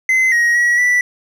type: tone with pitch steps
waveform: triangle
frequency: 2052 / 1890 / 1919 / 1967 Hz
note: C7 / A#6 / A#6 / B6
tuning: -34 / +23 / +50 / -7 cents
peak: -9 dBFS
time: 0.09-1.01 s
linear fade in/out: 2 ms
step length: 230 ms
effects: none